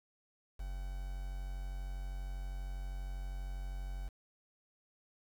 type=tone with quantisation; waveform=triangle; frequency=46.25 Hz; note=F#1; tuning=in tune; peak=-36 dBFS; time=0.59-4.09 s; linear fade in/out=10 ms; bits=9; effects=none